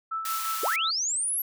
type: tone with tremolo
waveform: sine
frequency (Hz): 1318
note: E6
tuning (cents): -1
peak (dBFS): -27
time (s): 0.11-0.91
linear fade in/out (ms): 10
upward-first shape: sine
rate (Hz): 5.7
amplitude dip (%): 45
type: high-pass noise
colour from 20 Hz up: white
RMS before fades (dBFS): -34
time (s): 0.25-0.76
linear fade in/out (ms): 2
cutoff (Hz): 940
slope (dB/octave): 48
type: linear sweep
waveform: sine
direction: up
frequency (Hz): 330 to 11840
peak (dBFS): -25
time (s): 0.63-1.42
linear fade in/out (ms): 5
effects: none